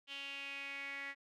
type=tone with band-pass filter sweep; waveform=sawtooth; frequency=278.2 Hz; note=C#4; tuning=6 cents sharp; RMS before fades=-45 dBFS; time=0.07-1.15 s; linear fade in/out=50 ms; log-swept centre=3000 to 2000 Hz; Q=6.4; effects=none